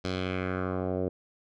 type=tone with low-pass filter sweep; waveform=10% pulse; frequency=92.5 Hz; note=F#2; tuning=in tune; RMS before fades=-31 dBFS; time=0.04-1.09 s; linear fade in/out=10 ms; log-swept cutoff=4900 to 480 Hz; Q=2; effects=none